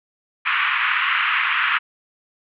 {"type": "band-pass noise", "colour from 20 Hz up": "pink", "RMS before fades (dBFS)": -20, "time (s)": [0.45, 1.79], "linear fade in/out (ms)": 20, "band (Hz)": [1100, 2900], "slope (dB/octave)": 48, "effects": []}